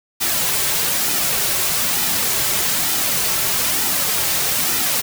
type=noise with flanger; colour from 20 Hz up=white; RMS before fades=-19 dBFS; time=0.2-5.02 s; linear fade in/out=20 ms; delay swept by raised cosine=1.8 to 4.2 ms; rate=1.1 Hz; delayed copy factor=-0.5; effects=none